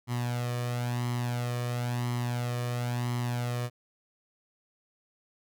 sawtooth tone with flanger, 121.5 Hz, B2, 28 cents flat, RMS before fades -31 dBFS, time 0.07-3.7 s, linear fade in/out 50 ms, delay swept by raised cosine 0.97 to 1.7 ms, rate 0.98 Hz, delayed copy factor +0.65, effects none

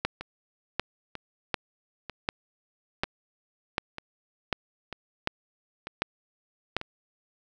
two click trains, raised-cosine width 0.3 ms, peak -20 / -9 dBFS, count 8 / 10, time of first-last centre 0.21-6.814 / 0.05-6.766 s, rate 1.06 / 1.34 Hz, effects none

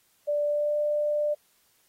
sine tone with pitch glide, 587.3 to 594.1 Hz, D5 to D5, 0 to +20 cents, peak -23 dBFS, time 0.27-1.35 s, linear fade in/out 20 ms, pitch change +20 cents, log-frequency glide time 0.45-0.77 s, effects white hiss -66 dBFS RMS until 1.88 s + AAC 48 kbps

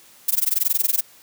violet noise with amplitude modulation, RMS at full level -17 dBFS, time 0.28-1.01 s, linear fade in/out 5 ms, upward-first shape sine, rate 21.4 Hz, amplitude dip 100%, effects white hiss -50 dBFS RMS until 1.22 s + high-pass 80 Hz 12 dB/octave

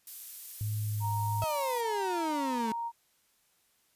violet noise, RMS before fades -41 dBFS, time 0.07-1.81 s, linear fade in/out 2 ms
sine tone with vibrato, 106 Hz, G#2, 36 cents sharp, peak -30 dBFS, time 0.61-1.44 s, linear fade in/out 0 ms, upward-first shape sine, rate 1.8 Hz, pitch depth 8 cents each way
sine tone, 932 Hz, A#5, 1 cent flat, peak -32 dBFS, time 1-2.92 s, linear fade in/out 50 ms
35% pulse exponential sweep, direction down, 652 to 215.7 Hz, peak -30 dBFS, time 1.42-2.72 s, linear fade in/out 0 ms
effects white hiss -70 dBFS RMS until 3.95 s + resampled to 32000 Hz

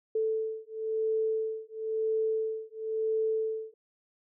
sine beating tone pair, 440 / 440.98 Hz, A4 / A4, 0 / +4 cents, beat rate 0.98 Hz, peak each -31 dBFS, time 0.15-3.74 s, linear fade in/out 5 ms, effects none

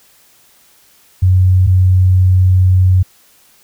sine tone pair in turn, 92.5 / 92.5 Hz, F#2 / F#2, 0 / 0 cents, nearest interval unison, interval 0 cents, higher neither, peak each -6 dBFS, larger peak neither, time 1.22-1.67 / 1.67-3.03 s, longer second, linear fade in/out 10 ms, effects white hiss -49 dBFS RMS until 3.63 s

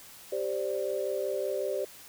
sine chord, G suspended fourth, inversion none, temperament just, 392 / 522.7 / 588 Hz, G4 / C5 / D5, 0 / -2 / +2 cents, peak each -33 dBFS, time 0.32-1.85 s, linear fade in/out 5 ms, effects white hiss -50 dBFS RMS until 2.08 s

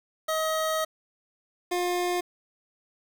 25% pulse tone pair in turn, 633 / 355.3 Hz, D#5 / F4, +30 / +30 cents, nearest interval minor seventh, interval 1000 cents, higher first, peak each -21 dBFS, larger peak neither, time 0.28-0.85 / 1.71-2.21 s, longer first, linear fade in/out 10 ms, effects 8-bit

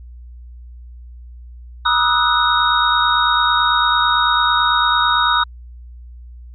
sine tone cluster, 962 / 1227 / 1296 / 1477 / 3744 Hz, B5 / D#6 / E6 / F#6 / A#7, -46 / -25 / -30 / -3 / +7 cents, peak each -19 dBFS, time 1.85-5.44 s, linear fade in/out 10 ms, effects added 60 Hz sine -34 dBFS peak until 6.54 s

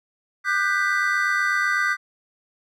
triangle chord, G major seventh, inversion second, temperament equal with one note detuned, 1201.4 / 1480 / 1568 / 1975.5 Hz, D6 / F#6 / G6 / B6, +39 / 0 / 0 / 0 cents, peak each -24 / -24 / -22 / -23 dBFS, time 0.44-1.97 s, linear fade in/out 50 ms, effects none

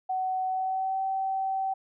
sine tone with pitch glide, 750 to 769.3 Hz, F#5 to G5, +23 to -33 cents, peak -26 dBFS, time 0.09-1.74 s, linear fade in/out 10 ms, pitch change +44 cents, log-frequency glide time 0.47-1.02 s, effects none

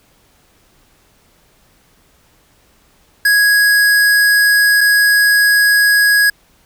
square tone pair in turn, 1661.2 / 1661.2 Hz, G#6 / G#6, 0 / 0 cents, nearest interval unison, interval 0 cents, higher neither, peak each -9 dBFS, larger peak neither, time 3.25-4.81 / 4.81-6.3 s, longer first, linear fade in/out 5 ms, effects pink hiss -53 dBFS RMS until 6.65 s

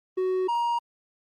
triangle tone pair in turn, 372 / 944.2 Hz, F#4 / A#5, +9 / +22 cents, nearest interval octave + major third, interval 1613 cents, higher second, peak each -21 / -21 dBFS, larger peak neither, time 0.17-0.48 / 0.48-0.79 s, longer neither, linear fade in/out 10 ms, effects Opus 24 kbps

